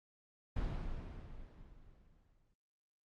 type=noise with exponential decay; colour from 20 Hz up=brown; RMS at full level=-34 dBFS; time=0.56-2.54 s; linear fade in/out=5 ms; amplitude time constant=430 ms; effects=low-pass 4000 Hz 12 dB/octave + Opus 32 kbps